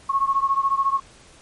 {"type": "beating tone pair", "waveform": "sine", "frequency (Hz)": [1090, 1104], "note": ["C#6", "C#6"], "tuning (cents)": [-29, -7], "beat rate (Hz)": 14, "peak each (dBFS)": [-20, -22], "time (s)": [0.09, 1], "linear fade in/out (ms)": 10, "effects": ["pink hiss -49 dBFS RMS until 1.41 s", "MP3 48 kbps"]}